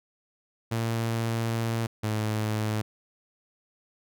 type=tone pair in turn; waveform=sawtooth; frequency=114.4 / 108.05 Hz; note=A#2 / A2; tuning=-32 / -31 cents; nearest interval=minor second; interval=99 cents; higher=first; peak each=-22 dBFS; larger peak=neither; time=0.71-1.87 / 2.03-2.82 s; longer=first; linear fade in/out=10 ms; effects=none